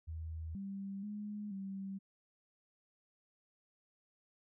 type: tone with pitch steps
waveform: sine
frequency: 80.5 / 196.4 / 208.2 / 194.3 Hz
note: E2 / G3 / G#3 / G3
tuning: -41 / +4 / +5 / -15 cents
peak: -40 dBFS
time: 0.07-1.99 s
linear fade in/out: 20 ms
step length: 480 ms
effects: none